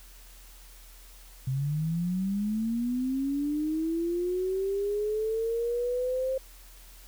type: linear sweep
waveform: sine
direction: up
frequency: 128.2 to 530 Hz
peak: -26 dBFS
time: 1.47-6.38 s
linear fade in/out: 5 ms
effects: added 41 Hz sine -49 dBFS peak until 7.07 s + white hiss -54 dBFS RMS until 7.07 s